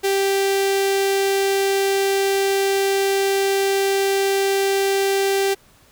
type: tone with notch filter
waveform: sawtooth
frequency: 392 Hz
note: G4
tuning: in tune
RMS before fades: -19 dBFS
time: 0.03-5.55 s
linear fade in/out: 20 ms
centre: 1100 Hz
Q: 1.6
effects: pink hiss -53 dBFS RMS until 5.91 s

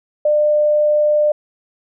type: tone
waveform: sine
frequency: 599 Hz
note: D5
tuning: 34 cents sharp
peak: -11 dBFS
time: 0.25-1.32 s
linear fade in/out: 5 ms
effects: none

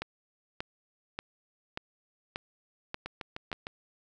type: two click trains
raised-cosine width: 0.3 ms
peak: -21 / -18 dBFS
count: 5 / 7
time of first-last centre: 3.06-3.669 / 0.02-3.529 s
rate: 6.57 / 1.71 Hz
effects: none

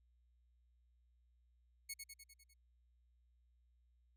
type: tone with echo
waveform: 10% pulse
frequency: 2200 Hz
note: C#7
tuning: 14 cents flat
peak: -34 dBFS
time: 1.89-1.94 s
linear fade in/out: 10 ms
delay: 100 ms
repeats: 6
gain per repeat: -4 dB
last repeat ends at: 2.54 s
effects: added 60 Hz sine -70 dBFS peak until 4.16 s

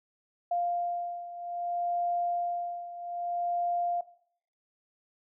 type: beating tone pair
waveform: sine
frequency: 698.5 / 699.12 Hz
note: F5 / F5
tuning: 0 / +2 cents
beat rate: 0.62 Hz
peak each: -30 / -34 dBFS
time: 0.51-4.01 s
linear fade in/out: 5 ms
effects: noise-tail reverb RT60 0.6 s tail -17 dB re dry

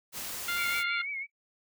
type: noise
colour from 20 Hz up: white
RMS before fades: -38 dBFS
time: 0.12-0.84 s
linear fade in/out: 50 ms
type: harmonic tone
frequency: 698.5 Hz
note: F5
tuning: in tune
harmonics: 2 / 3 / 4 / 5 / 6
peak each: -32 / -36 / -38 / -40 / -42 dBFS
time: 0.48-1.02 s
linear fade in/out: 5 ms
type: tone with vibrato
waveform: sine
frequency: 2217 Hz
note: C#7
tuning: in tune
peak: -33 dBFS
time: 0.56-1.27 s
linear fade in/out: 50 ms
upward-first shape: triangle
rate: 6 Hz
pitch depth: 80 cents each way
effects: noise-tail reverb RT60 0.1 s tail -18 dB re dry

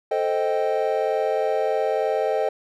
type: chord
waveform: triangle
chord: A half-diminished seventh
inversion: none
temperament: equal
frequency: 440 / 523.3 / 622.3 / 784 Hz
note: A4 / C5 / Eb5 / G5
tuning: 0 / 0 / 0 / 0 cents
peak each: -23 / -24 / -23 / -25 dBFS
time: 0.11-2.49 s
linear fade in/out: 5 ms
effects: none

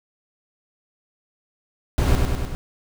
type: noise with echo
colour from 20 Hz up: brown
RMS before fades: -18 dBFS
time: 1.98-2.15 s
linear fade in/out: 0 ms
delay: 100 ms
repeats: 4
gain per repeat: -3 dB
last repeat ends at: 2.55 s
effects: none

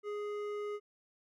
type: tone with hard clipping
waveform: triangle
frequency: 415.3 Hz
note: G#4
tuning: in tune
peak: -38 dBFS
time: 0.03-0.8 s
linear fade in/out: 50 ms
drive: 14 dB
effects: none

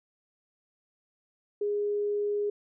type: tone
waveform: sine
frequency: 412.4 Hz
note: G#4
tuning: 12 cents flat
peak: -26 dBFS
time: 1.61-2.5 s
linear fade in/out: 5 ms
effects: none

